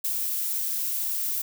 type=noise with ADSR envelope; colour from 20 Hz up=violet; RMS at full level=-26 dBFS; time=0.04-1.42 s; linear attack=8 ms; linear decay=48 ms; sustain=-2 dB; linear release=7 ms; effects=none